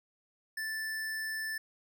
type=tone; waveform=square; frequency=1760 Hz; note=A6; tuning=in tune; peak=-35 dBFS; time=0.57-1.58 s; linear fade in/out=5 ms; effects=none